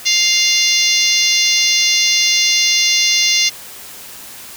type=harmonic tone; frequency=699 Hz; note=F5; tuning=1 cent sharp; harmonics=3 / 4 / 5 / 6 / 7 / 8 / 9; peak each=-19 / -19 / -19 / -19 / -19 / -19 / -19 dBFS; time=0.05-3.5 s; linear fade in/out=20 ms; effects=white hiss -34 dBFS RMS until 4.56 s